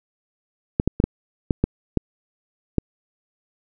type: clicks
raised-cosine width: 3 ms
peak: -4 dBFS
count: 8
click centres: 0.799 / 0.876 / 1.001 / 1.04 / 1.508 / 1.64 / 1.973 / 2.783 s
effects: none